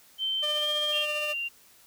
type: tone with pitch glide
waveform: sine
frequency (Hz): 3104 to 3197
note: G7 to G7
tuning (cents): -18 to +33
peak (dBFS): -26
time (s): 0.18-1.06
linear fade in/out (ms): 50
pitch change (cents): +51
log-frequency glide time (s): 0.54-0.69
type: tone with tremolo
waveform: sawtooth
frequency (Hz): 599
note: D5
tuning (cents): +34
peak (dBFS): -27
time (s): 0.42-1.34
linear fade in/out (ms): 20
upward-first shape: sine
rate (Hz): 15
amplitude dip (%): 35
type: tone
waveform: sine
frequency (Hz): 2776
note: F7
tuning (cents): -11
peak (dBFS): -29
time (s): 0.92-1.49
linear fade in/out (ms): 20
effects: white hiss -57 dBFS RMS until 1.86 s